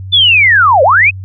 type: linear two-way sweep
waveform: sine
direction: down then up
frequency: 3553 to 499.6 to 2622 Hz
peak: -4 dBFS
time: 0.12-1.11 s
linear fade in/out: 20 ms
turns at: 0.83 s
effects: added 95 Hz sine -22 dBFS peak until 1.24 s